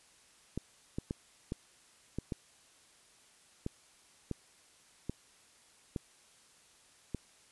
clicks, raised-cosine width 3 ms, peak -22 dBFS, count 11, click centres 0.576 / 0.985 / 1.109 / 1.521 / 2.186 / 2.322 / 3.664 / 4.313 / 5.096 / 5.962 / 7.147 s, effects white hiss -63 dBFS RMS until 7.51 s + resampled to 24000 Hz

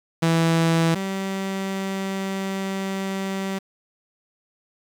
sawtooth tone pair in turn, 164.81 / 193.18 Hz, E3 / G3, 0 / -25 cents, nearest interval minor third, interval 275 cents, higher second, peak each -13 / -21 dBFS, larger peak first, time 0.22-0.95 / 0.95-3.59 s, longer second, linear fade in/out 10 ms, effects low-pass 9000 Hz 12 dB/octave + 7-bit

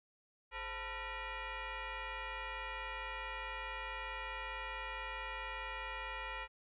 sine tone with frequency modulation, 523.3 Hz, C5, in tune, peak -40 dBFS, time 0.51-6.48 s, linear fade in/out 50 ms, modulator 471 Hz, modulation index 4.8, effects none

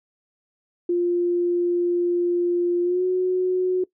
sine tone with pitch glide, 350 to 367.4 Hz, F4 to F#4, +4 to -12 cents, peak -18 dBFS, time 0.89-3.84 s, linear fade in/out 5 ms, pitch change +84 cents, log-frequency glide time 2.83-3.04 s, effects noise-tail reverb RT60 0.1 s tail -20 dB re dry

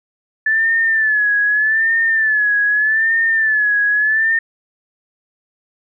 sine tone with vibrato, 1741 Hz, A6, 19 cents flat, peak -12 dBFS, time 0.46-4.39 s, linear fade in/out 5 ms, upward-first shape sine, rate 0.82 Hz, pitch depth 79 cents each way, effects none

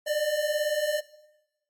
square beating tone pair, 587.3 / 605.3 Hz, D5 / D#5, 0 / -48 cents, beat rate 18 Hz, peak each -30 / -27 dBFS, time 0.06-1.01 s, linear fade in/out 20 ms, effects noise-tail reverb RT60 0.9 s tail -17 dB re dry + MP3 64 kbps

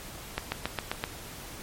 accelerating click train, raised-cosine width 0.3 ms, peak -12 dBFS, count 6, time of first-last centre 0.38-1.039 s, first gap 140 ms, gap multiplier 0.97, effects pink hiss -43 dBFS RMS until 1.62 s + MP3 64 kbps

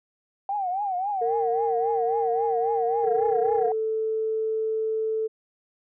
sine tone with vibrato, 770 Hz, G5, 31 cents flat, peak -24 dBFS, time 0.49-3.72 s, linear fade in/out 2 ms, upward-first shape triangle, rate 3.7 Hz, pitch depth 160 cents each way
sine tone with pitch glide, 460 to 470.5 Hz, A#4 to A#4, -23 to +16 cents, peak -23 dBFS, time 1.21-3.69 s, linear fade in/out 10 ms, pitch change +39 cents, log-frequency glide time 2.8-3.3 s
sine tone, 440 Hz, A4, in tune, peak -23 dBFS, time 3.03-5.28 s, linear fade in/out 20 ms
effects tanh soft clip ceiling -12 dBFS

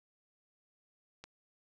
click, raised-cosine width 0.2 ms, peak -30 dBFS, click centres 1.24 s, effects none

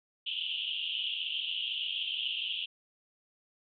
white band-pass noise, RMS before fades -35 dBFS, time 0.26-2.66 s, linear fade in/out 10 ms, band 2800 to 3300 Hz, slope 96 dB/octave, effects none

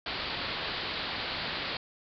white low-pass noise, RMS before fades -35 dBFS, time 0.06-1.77 s, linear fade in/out 2 ms, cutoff 4700 Hz, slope 96 dB/octave, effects none

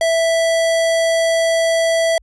square tone, 659 Hz, E5, 1 cent flat, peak -14 dBFS, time 0.01-2.18 s, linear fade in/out 2 ms, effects added 50 Hz sine -48 dBFS peak until 2.22 s + resampled to 24000 Hz

